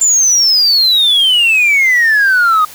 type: exponential sweep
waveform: sine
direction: down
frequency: 7270 to 1226 Hz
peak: -5 dBFS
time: 0.01-2.65 s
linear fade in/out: 5 ms
effects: tanh soft clip ceiling -5 dBFS + white hiss -34 dBFS RMS until 2.74 s